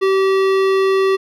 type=tone with hard clipping; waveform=sine; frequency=385.2 Hz; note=G4; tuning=30 cents flat; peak=-14 dBFS; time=0.01-1.17 s; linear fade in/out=20 ms; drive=16 dB; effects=none